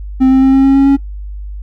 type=tone with pitch steps; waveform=triangle; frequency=261.6 / 264 / 266.5 / 269 / 271.5 / 274 / 276.5 Hz; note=C4 / C4 / C4 / C4 / C#4 / C#4 / C#4; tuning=0 / +16 / +32 / +48 / -36 / -20 / -4 cents; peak=-3 dBFS; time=0.2-0.97 s; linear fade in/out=20 ms; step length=110 ms; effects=noise-tail reverb RT60 0.2 s tail -26 dB re dry + added 50 Hz sine -22 dBFS peak until 1.62 s